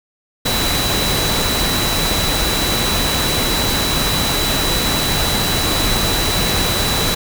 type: tone in noise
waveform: sine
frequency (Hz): 3951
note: B7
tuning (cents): 0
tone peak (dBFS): -21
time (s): 0.45-7.15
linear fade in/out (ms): 10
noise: pink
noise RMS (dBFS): -18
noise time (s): 0.45-7.15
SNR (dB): -6
effects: none